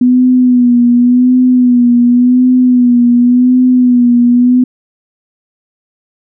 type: tone with vibrato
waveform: sine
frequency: 246.9 Hz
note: B3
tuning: in tune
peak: -4 dBFS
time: 0.01-4.64 s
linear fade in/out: 5 ms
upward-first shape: sine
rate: 0.9 Hz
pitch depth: 44 cents each way
effects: none